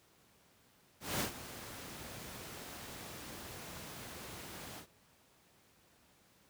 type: noise with ADSR envelope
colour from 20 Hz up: pink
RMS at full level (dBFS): -33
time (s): 1-4.87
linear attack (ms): 200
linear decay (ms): 110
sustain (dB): -14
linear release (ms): 93
effects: pink hiss -67 dBFS RMS until 6.49 s + high-pass 80 Hz 12 dB/octave